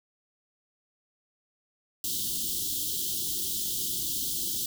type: band-stop noise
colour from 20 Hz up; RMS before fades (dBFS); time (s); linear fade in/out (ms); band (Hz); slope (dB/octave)
white; -31; 2.04-4.66; 2; 400 to 3000; 96
effects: none